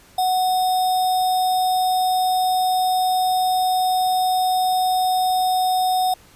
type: tone with sample-and-hold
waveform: sine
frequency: 740 Hz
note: F#5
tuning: in tune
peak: -16 dBFS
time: 0.18-6.14 s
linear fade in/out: 5 ms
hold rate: 4410 Hz
effects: pink hiss -50 dBFS RMS until 6.35 s + resampled to 32000 Hz